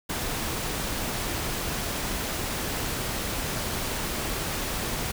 pink noise, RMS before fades -30 dBFS, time 0.09-5.12 s, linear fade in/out 10 ms, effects none

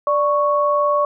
sine tone pair together, 587.3 / 1108.7 Hz, D5 / C#6, 0 / 0 cents, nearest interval major seventh, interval 1100 cents, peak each -17 dBFS, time 0.07-1.05 s, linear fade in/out 2 ms, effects none

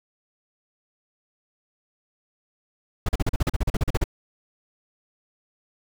brown noise bursts, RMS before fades -20 dBFS, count 15, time 3.06-4.041 s, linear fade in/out 5 ms, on 29 ms, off 39 ms, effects none

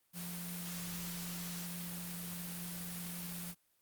sine tone in noise, 174.61 Hz, F3, in tune, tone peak -43 dBFS, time 0.13-3.55 s, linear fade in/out 50 ms, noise white, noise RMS -45 dBFS, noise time 0.13-3.55 s, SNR -1 dB, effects white hiss -75 dBFS RMS until 3.81 s + Opus 32 kbps

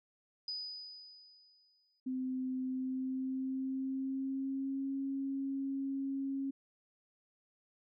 sine tone with exponential decay, 4973 Hz, D#8, 2 cents flat, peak -36 dBFS, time 0.48-2 s, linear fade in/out 2 ms, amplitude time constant 330 ms
sine tone with pitch glide, 258.1 to 272.3 Hz, C4 to C#4, -23 to -31 cents, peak -34 dBFS, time 2.06-6.51 s, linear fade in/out 10 ms, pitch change +92 cents, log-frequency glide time 2.63-4.95 s
effects none

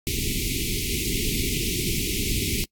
pink band-stop noise, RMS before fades -26 dBFS, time 0.07-2.64 s, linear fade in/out 0 ms, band 430 to 2100 Hz, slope 96 dB/octave, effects noise-tail reverb RT60 0.1 s tail -24 dB re dry + AAC 64 kbps

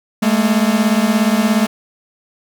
45% pulse beating tone pair, 208.3 / 225.3 Hz, G#3 / A3, +5 / +41 cents, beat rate 17 Hz, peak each -15 dBFS, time 0.22-1.67 s, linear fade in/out 10 ms, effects none

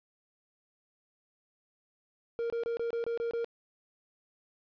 triangle tone bursts, 466.2 Hz, A#4, in tune, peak -28 dBFS, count 8, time 2.39-3.445 s, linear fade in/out 0 ms, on 110 ms, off 25 ms, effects resampled to 11025 Hz + 11-bit

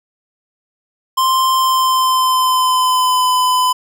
square tone with pitch glide, 1046.5 to 1009.1 Hz, C6 to B5, 0 to +37 cents, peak -12 dBFS, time 1.17-3.73 s, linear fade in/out 10 ms, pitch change -63 cents, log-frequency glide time 1.53-3.3 s, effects none

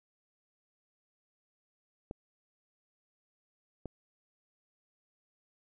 clicks, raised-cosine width 2 ms, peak -26 dBFS, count 2, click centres 2.111 / 3.857 s, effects none

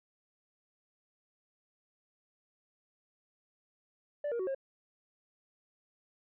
sine tone with pitch steps, 585 / 471.2 / 373.5 / 539 Hz, D5 / A#4 / F#4 / C#5, -7 / +19 / +16 / -49 cents, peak -29 dBFS, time 4.24-4.548 s, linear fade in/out 5 ms, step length 77 ms, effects tanh soft clip ceiling -31 dBFS

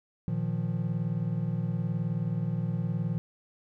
triangle chord, Bb suspended fourth, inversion none, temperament equal, 116.54 / 155.56 / 174.61 Hz, Bb2 / Eb3 / F3, 0 / 0 / 0 cents, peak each -30 dBFS, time 0.28-3.18 s, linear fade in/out 0 ms, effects none

